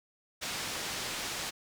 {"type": "low-pass noise", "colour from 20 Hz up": "white", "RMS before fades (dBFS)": -37, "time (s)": [0.41, 1.51], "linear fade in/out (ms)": 20, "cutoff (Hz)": 5900, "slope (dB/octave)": 12, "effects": []}